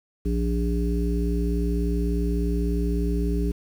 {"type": "harmonic tone", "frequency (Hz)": 58.27, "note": "A#1", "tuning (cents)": 0, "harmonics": [1, 3, 5, 7], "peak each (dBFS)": [-23, -28, -30, -31], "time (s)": [0.25, 3.52], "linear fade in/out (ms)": 10, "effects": ["8-bit"]}